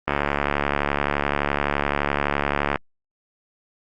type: click train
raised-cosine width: 0.5 ms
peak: -5 dBFS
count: 193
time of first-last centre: 0.08-2.758 s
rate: 71.7 Hz
effects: Opus 24 kbps